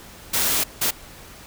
white noise bursts at uneven times, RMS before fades -21 dBFS, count 2, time 0.33-0.64 / 0.81-0.91 s, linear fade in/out 10 ms, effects pink hiss -43 dBFS RMS until 1.46 s

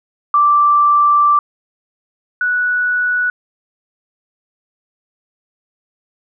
sine tone pair in turn, 1172 / 1473.9 Hz, D6 / F#6, -4 / -7 cents, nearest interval major third, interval 397 cents, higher second, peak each -8 / -13 dBFS, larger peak first, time 0.34-1.39 / 2.41-3.3 s, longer first, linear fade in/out 2 ms, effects none

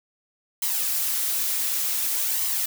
blue noise with flanger, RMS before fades -25 dBFS, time 0.62-2.66 s, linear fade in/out 5 ms, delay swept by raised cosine 0.97 to 6.57 ms, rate 0.55 Hz, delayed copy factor +0.55, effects none

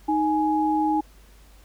sine tone pair together, 311.1 / 835.3 Hz, D#4 / G#5, 0 / +10 cents, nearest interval octave + perfect fourth, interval 1710 cents, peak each -22 dBFS, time 0.08-1.01 s, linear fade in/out 10 ms, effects added 50 Hz sine -49 dBFS peak until 1.64 s + pink hiss -56 dBFS RMS until 1.64 s

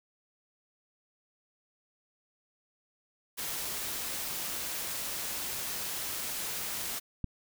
white noise, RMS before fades -36 dBFS, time 3.37-7 s, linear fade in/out 20 ms
click, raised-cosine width 5 ms, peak -20 dBFS, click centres 7.243 s
effects none

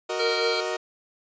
sawtooth chord, D# minor, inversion first, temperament equal, 370 / 466.2 / 622.3 Hz, F#4 / A#4 / D#5, 0 / 0 / 0 cents, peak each -27 dBFS, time 0.09-0.77 s, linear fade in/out 10 ms
harmonic tone, 461.2 Hz, A#4, 19 cents flat, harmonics 1 / 3 / 5 / 7 / 9 / 10, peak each -26 / -33 / -32 / -35 / -31 / -35 dBFS, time 0.19-0.61 s, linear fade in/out 10 ms
effects resampled to 16000 Hz

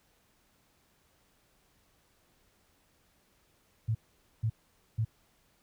sine tone bursts, 111.1 Hz, A2, 17 cents sharp, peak -26 dBFS, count 3, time 3.88-5.05 s, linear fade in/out 10 ms, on 70 ms, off 480 ms, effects pink hiss -69 dBFS RMS until 5.62 s

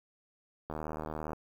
click train, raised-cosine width 1 ms, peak -24 dBFS, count 50, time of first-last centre 0.7-1.332 s, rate 77.5 Hz, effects 9-bit

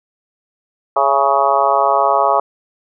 harmonic tone with a mistuned harmonic, 139.4 Hz, C#3, 10 cents sharp, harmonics 3 / 4 / 5 / 6 / 7 / 8 / 9, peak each -23 / -19 / -17 / -17 / -20 / -17 / -21 dBFS, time 0.96-2.4 s, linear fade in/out 5 ms, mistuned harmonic 5, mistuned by -51 cents, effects none

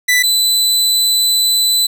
sawtooth tone pair in turn, 1985 / 4002 Hz, B6 / B7, +8 / +22 cents, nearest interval octave, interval 1214 cents, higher second, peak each -6 / -8 dBFS, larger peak first, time 0.08-0.23 / 0.23-1.87 s, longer second, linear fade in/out 10 ms, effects none

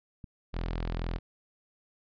click, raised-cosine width 5 ms, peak -31 dBFS, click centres 0.242 s
sawtooth tone, 42 Hz, E1, 33 cents sharp, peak -27 dBFS, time 0.53-1.19 s, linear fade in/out 20 ms
effects resampled to 11025 Hz

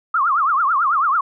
sine tone with vibrato, 1218 Hz, D#6, 37 cents flat, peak -14 dBFS, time 0.14-1.21 s, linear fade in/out 5 ms, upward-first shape triangle, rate 9.1 Hz, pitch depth 280 cents each way, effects none

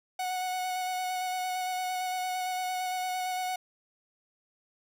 45% pulse tone with vibrato, 737 Hz, F#5, 7 cents flat, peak -30 dBFS, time 0.19-3.56 s, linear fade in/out 5 ms, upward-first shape square, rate 8.8 Hz, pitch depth 11 cents each way, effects none

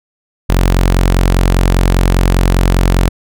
sawtooth tone, 45.01 Hz, F#1, 47 cents flat, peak -4 dBFS, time 0.49-3.09 s, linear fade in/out 10 ms, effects none

